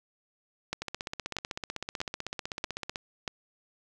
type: two click trains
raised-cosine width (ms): 0.2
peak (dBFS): -17 / -14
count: 35 / 5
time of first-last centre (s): 0.82-2.958 / 0.73-3.278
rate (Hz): 15.9 / 1.57
effects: none